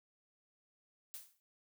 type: noise with exponential decay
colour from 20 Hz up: blue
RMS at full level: -44 dBFS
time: 1.14-1.4 s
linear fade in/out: 0 ms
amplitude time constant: 56 ms
effects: none